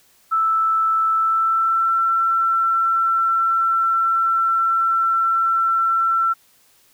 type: tone with pitch glide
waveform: sine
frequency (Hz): 1318.5 to 1345.4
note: E6 to E6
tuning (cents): 0 to +35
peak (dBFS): -15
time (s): 0.31-6.34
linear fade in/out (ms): 20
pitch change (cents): +35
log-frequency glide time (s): 1.15-1.94
effects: white hiss -56 dBFS RMS until 6.93 s